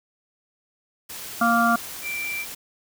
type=noise; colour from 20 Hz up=white; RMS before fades=-36 dBFS; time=1.09-2.55 s; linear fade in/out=10 ms
type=harmonic tone; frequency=233.1 Hz; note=A#3; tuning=in tune; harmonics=1 / 3 / 5 / 6; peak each=-22 / -22 / -22 / -22 dBFS; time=1.41-1.76 s; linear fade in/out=5 ms
type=tone; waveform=sine; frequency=2349 Hz; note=D7; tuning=in tune; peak=-27 dBFS; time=2.02-2.46 s; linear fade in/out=50 ms
effects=none